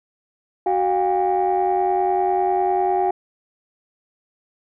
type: tone cluster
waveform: sine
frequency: 373.2 / 712 / 802 Hz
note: F#4 / F5 / G5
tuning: +15 / +33 / +39 cents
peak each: -20 dBFS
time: 0.66-3.11 s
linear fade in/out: 5 ms
effects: tanh soft clip ceiling -11 dBFS